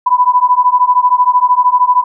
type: beating tone pair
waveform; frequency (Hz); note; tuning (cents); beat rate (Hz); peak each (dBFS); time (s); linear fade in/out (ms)
sine; 987.8 / 1000.8; B5 / B5; 0 / +23; 13; -10; 0.06-2.04; 10
effects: none